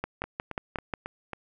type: two click trains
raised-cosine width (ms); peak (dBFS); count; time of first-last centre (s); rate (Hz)
0.5; -15 / -20; 6 / 5; 0.04-0.938 / 0.24-1.333; 5.57 / 3.66
effects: none